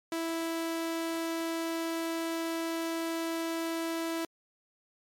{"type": "tone", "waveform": "sawtooth", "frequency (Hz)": 329.6, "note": "E4", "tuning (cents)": 0, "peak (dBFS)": -27, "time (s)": [0.12, 4.25], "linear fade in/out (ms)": 2, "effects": ["MP3 64 kbps"]}